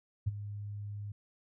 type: tone with ADSR envelope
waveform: sine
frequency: 102.8 Hz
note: G#2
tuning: 17 cents flat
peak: -25 dBFS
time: 0.26-1.12 s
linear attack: 16 ms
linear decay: 26 ms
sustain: -13 dB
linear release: 4 ms
effects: none